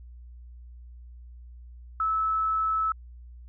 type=tone; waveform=sine; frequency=1304 Hz; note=E6; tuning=19 cents flat; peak=-23 dBFS; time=2-2.92 s; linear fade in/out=2 ms; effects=added 60 Hz sine -43 dBFS peak until 3.48 s